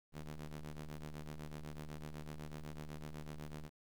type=ring-modulated tone; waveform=sawtooth; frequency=74.9 Hz; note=D2; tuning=35 cents sharp; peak=-38 dBFS; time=0.12-3.7 s; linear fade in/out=50 ms; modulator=78.9 Hz; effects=12-bit